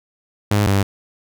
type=tone pair in turn; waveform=sawtooth; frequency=103.2 / 98.8 Hz; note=G#2 / G2; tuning=-10 / +14 cents; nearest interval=minor second; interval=76 cents; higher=first; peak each=-10 dBFS; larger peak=neither; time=0.51-0.67 / 0.67-0.83 s; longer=neither; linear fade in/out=5 ms; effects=none